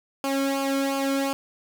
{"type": "tone with flanger", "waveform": "sawtooth", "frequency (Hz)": 273.7, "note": "C#4", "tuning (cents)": -22, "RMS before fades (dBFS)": -25, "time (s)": [0.24, 1.33], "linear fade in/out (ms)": 0, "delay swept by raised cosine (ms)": [0.52, 1.12], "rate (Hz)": 2.8, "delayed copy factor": -0.75, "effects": []}